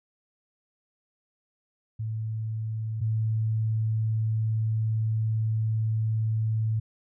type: tone pair in turn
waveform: sine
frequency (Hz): 110.3 / 110.3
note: A2 / A2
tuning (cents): +5 / +5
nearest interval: unison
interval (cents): 0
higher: neither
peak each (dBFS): -28 / -23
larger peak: second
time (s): 1.99-3.01 / 3.01-6.8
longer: second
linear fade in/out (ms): 10
effects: none